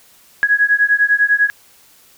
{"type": "beating tone pair", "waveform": "sine", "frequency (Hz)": [1661.2, 1671.2], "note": ["G#6", "G#6"], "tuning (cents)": [0, 10], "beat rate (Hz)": 10, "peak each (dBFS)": -14, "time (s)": [0.43, 1.5], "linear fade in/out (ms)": 0, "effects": ["white hiss -49 dBFS RMS until 2.17 s"]}